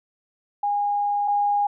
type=tone pair in turn; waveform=sine; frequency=818 / 818 Hz; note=G#5 / G#5; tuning=-26 / -26 cents; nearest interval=unison; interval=0 cents; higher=neither; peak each=-20 / -18 dBFS; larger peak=second; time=0.63-1.28 / 1.28-1.67 s; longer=first; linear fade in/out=5 ms; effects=none